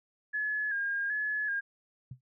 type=tone with vibrato; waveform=sine; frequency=1661.2 Hz; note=G#6; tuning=in tune; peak=-29 dBFS; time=0.33-1.61 s; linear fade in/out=20 ms; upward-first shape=square; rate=1.3 Hz; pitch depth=46 cents each way
type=tone with exponential decay; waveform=sine; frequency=127 Hz; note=B2; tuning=49 cents sharp; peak=-36 dBFS; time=2.11-2.21 s; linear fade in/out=5 ms; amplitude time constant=20 ms
effects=none